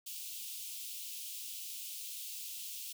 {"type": "high-pass noise", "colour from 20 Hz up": "white", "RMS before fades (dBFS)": -44, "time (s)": [0.06, 2.93], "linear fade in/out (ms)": 10, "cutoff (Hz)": 2600, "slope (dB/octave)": 48, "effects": []}